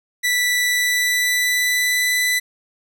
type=tone with pitch glide; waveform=sawtooth; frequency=1971 to 1991.6 Hz; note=B6 to B6; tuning=-4 to +14 cents; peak=-13 dBFS; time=0.23-2.4 s; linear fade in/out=20 ms; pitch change=+18 cents; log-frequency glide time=0.68-2.12 s; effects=none